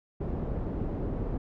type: low-pass noise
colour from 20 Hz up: pink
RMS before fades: -32 dBFS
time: 0.2-1.38 s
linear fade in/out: 10 ms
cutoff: 460 Hz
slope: 12 dB/octave
effects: none

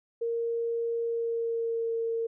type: tone with pitch glide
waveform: sine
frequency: 464.4 to 457.5 Hz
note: A#4 to A#4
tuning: -7 to -32 cents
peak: -27 dBFS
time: 0.21-2.27 s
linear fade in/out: 10 ms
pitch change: -25 cents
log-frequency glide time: 1.04-1.94 s
effects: none

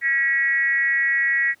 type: tone with frequency modulation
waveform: sine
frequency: 1922 Hz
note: B6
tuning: 48 cents flat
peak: -17 dBFS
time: 0.01-1.55 s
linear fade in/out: 50 ms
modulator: 277 Hz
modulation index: 0.66
effects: pink hiss -59 dBFS RMS until 1.6 s + high-pass 150 Hz 12 dB/octave

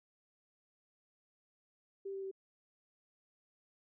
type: tone with pitch steps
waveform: sine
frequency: 392 / 388.6 / 385.3 Hz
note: G4 / G4 / G4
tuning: 0 / -15 / -30 cents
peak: -39 dBFS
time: 2.05-2.314 s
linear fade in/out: 10 ms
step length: 88 ms
effects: none

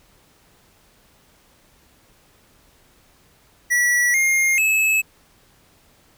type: tone with pitch steps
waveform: square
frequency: 1944 / 2127 / 2596 Hz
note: B6 / C7 / E7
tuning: -28 / +28 / -27 cents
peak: -16 dBFS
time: 3.7-5.02 s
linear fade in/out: 20 ms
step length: 440 ms
effects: pink hiss -56 dBFS RMS until 6.17 s

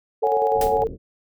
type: tone with tremolo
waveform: sine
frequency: 447.1 Hz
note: A4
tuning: 28 cents sharp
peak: -19 dBFS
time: 0.22-0.88 s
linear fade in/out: 10 ms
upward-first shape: square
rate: 10 Hz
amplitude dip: 50%
type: chord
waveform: sine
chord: C# suspended fourth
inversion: none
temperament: equal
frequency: 554.4 / 740 / 830.6 Hz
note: C#5 / F#5 / G#5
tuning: 0 / 0 / 0 cents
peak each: -24 / -24 / -22 dBFS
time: 0.23-0.84 s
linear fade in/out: 5 ms
type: low-pass noise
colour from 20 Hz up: pink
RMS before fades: -34 dBFS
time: 0.53-0.98 s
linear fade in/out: 50 ms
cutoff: 490 Hz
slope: 48 dB/octave
type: noise with exponential decay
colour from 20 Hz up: white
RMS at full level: -28 dBFS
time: 0.61-0.79 s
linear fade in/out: 2 ms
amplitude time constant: 38 ms
effects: none

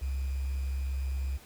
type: tone with sample-and-hold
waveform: sine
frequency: 67.1 Hz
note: C2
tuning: 44 cents sharp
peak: -29 dBFS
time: 0.01-1.38 s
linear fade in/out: 20 ms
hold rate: 2450 Hz
effects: pink hiss -54 dBFS RMS until 1.45 s

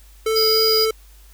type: tone with vibrato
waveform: square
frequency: 440 Hz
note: A4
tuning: in tune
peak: -18 dBFS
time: 0.26-0.91 s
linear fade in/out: 5 ms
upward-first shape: triangle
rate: 3.4 Hz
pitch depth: 9 cents each way
type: tone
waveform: square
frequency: 4911 Hz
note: D#8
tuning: 23 cents flat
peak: -17 dBFS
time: 0.35-0.86 s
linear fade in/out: 20 ms
effects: added 50 Hz sine -44 dBFS peak until 1.33 s + white hiss -53 dBFS RMS until 1.33 s

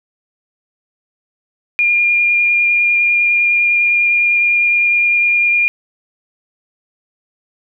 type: tone with vibrato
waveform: sine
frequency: 2412 Hz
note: D7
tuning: 46 cents sharp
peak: -10 dBFS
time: 1.79-5.68 s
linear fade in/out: 0 ms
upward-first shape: triangle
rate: 9.9 Hz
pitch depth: 12 cents each way
effects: none

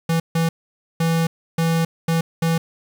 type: tone bursts at uneven times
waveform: square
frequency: 164.81 Hz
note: E3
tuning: in tune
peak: -17 dBFS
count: 6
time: 0.09-0.2 / 0.35-0.49 / 1-1.27 / 1.58-1.85 / 2.08-2.21 / 2.42-2.58 s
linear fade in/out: 5 ms
effects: 8-bit

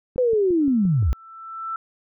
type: click train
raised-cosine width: 3 ms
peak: -24 dBFS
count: 6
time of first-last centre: 0.16-1.027 s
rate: 5.77 Hz
type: linear sweep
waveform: sine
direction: down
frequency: 517 to 52.8 Hz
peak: -16 dBFS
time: 0.18-1.13 s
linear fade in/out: 0 ms
type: tone with exponential growth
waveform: sine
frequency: 1330 Hz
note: E6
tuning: 15 cents sharp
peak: -24 dBFS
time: 0.61-1.76 s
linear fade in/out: 2 ms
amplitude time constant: 250 ms
effects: none

